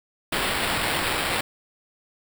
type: noise with sample-and-hold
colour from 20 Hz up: blue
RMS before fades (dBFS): -25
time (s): 0.32-1.41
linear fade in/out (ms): 5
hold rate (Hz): 6300
effects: none